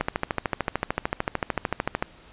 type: click train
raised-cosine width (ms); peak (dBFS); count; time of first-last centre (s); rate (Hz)
0.5; -8; 28; 0.01-2.025; 13.4
effects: pink hiss -51 dBFS RMS until 2.32 s + resampled to 8000 Hz